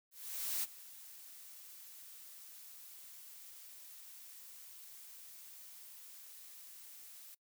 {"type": "noise with ADSR envelope", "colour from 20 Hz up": "blue", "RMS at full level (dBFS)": -36, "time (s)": [0.11, 7.35], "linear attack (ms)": 520, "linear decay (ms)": 28, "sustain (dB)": -18, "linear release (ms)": 9, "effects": ["noise-tail reverb RT60 0.1 s tail -22 dB re dry"]}